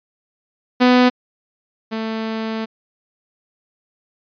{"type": "tone pair in turn", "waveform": "sawtooth", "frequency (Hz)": [249.5, 221.9], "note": ["B3", "A3"], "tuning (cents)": [18, 15], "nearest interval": "major second", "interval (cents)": 203, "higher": "first", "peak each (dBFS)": [-6, -18], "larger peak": "first", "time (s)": [[0.8, 1.1], [1.91, 2.66]], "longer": "second", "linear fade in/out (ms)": 20, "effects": ["resampled to 11025 Hz"]}